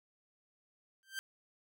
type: tone with exponential growth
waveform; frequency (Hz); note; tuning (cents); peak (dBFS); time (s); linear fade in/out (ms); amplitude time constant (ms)
sawtooth; 1568; G6; 0; -31; 1.03-1.19; 0; 34
effects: none